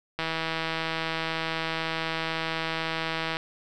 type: click train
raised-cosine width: 0.3 ms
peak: -13 dBFS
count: 516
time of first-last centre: 0.19-3.369 s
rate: 162 Hz
effects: none